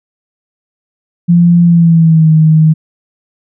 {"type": "tone with pitch glide", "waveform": "sine", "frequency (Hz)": [172.5, 157.27], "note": ["F3", "D#3"], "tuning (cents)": [-21, 19], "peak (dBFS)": -3, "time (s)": [1.28, 2.74], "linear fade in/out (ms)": 20, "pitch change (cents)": -160, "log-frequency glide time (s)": [1.63, 2.31], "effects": []}